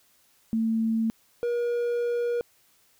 sine / triangle tone pair in turn, 224.3 / 477.6 Hz, A3 / A#4, +34 / +42 cents, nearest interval octave + minor second, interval 1308 cents, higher second, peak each -22 dBFS, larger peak neither, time 0.53-1.1 / 1.43-2.41 s, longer second, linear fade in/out 0 ms, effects white hiss -63 dBFS RMS until 2.99 s

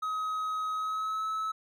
triangle tone with pitch glide, 1268 to 1298.4 Hz, D#6 to E6, +32 to -27 cents, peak -28 dBFS, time 0.02-1.52 s, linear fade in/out 10 ms, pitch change +41 cents, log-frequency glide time 0.74-1.27 s, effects none

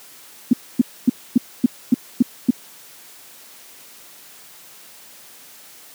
sine tone bursts, 244.4 Hz, B3, 18 cents flat, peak -7 dBFS, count 8, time 0.51-2.506 s, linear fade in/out 5 ms, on 22 ms, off 260 ms, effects white hiss -44 dBFS RMS until 5.94 s + high-pass 150 Hz 12 dB/octave

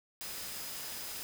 sine tone in noise, 5010 Hz, D#8, 11 cents sharp, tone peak -50 dBFS, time 0.21-1.23 s, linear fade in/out 0 ms, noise white, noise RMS -42 dBFS, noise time 0.21-1.23 s, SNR -11 dB, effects none

